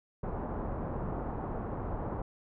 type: low-pass noise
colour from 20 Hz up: pink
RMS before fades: -36 dBFS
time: 0.23-2.22 s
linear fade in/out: 5 ms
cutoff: 1100 Hz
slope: 24 dB/octave
effects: none